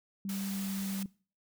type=tone with pitch glide; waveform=sine; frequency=196 to 194.76 Hz; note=G3 to G3; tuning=0 to -11 cents; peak=-34 dBFS; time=0.25-1.06 s; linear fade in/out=2 ms; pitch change=-11 cents; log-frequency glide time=0.5-0.75 s
type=noise; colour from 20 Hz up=white; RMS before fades=-43 dBFS; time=0.29-1.03 s; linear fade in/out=2 ms
effects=noise-tail reverb RT60 0.4 s tail -22 dB re dry